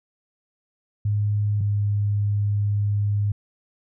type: tone pair in turn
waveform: sine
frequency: 103.83 / 102.7 Hz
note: G#2 / G#2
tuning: 0 / -19 cents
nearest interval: unison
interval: 19 cents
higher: first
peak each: -19 dBFS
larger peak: neither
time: 1.05-1.61 / 1.61-3.32 s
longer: second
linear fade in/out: 5 ms
effects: none